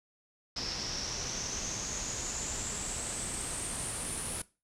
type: noise with low-pass filter sweep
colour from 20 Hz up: pink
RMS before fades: -37 dBFS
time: 0.56-4.42 s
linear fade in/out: 5 ms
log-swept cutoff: 5200 to 10000 Hz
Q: 8.8
effects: noise-tail reverb RT60 0.3 s tail -20 dB re dry